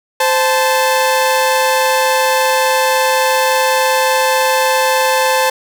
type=tone pair together; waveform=sawtooth; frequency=520.3 / 875 Hz; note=C5 / A5; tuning=-10 / -10 cents; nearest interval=major sixth; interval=900 cents; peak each=-10 dBFS; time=0.2-5.5 s; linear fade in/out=5 ms; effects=none